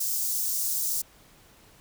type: high-pass noise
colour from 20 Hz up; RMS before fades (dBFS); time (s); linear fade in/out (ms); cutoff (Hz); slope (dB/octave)
white; -28; 0-1.02; 10; 5500; 24
effects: pink hiss -56 dBFS RMS until 1.8 s